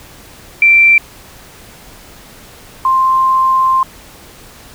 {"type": "tone pair in turn", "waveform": "sine", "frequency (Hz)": [2349, 1049.4], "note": ["D7", "C6"], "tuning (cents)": [0, 5], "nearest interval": "octave + major second", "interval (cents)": 1395, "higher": "first", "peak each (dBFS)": [-4, -8], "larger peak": "first", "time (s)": [[0.62, 0.98], [2.85, 3.83]], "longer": "second", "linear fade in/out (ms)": 2, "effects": ["pink hiss -38 dBFS RMS until 4.74 s"]}